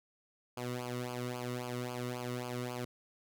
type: tone with flanger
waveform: sawtooth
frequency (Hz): 123.47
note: B2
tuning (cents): 0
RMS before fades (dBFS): -39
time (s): 0.57-2.85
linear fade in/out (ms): 5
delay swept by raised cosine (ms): 0.52 to 1.25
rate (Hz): 3.7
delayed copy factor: -0.85
effects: none